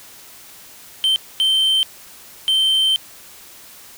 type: tone bursts at uneven times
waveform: triangle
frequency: 3112 Hz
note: G7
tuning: 13 cents flat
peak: -12 dBFS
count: 3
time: 1.04-1.16 / 1.4-1.83 / 2.48-2.96 s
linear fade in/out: 0 ms
effects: white hiss -42 dBFS RMS until 3.97 s